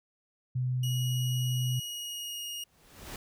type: tone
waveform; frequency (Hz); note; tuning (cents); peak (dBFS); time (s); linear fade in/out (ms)
sine; 126.6; B2; +43; -27; 0.55-1.8; 10
type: tone with pitch glide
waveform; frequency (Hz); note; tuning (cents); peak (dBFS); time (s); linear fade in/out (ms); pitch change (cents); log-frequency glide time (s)
sawtooth; 2902 to 2864; F#7 to F7; -34 to +43; -33; 0.83-2.64; 5; -23; 1.73-2.45
type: noise with exponential growth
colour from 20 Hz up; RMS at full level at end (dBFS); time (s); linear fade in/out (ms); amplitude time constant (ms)
pink; -40; 2.51-3.16; 2; 140
effects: none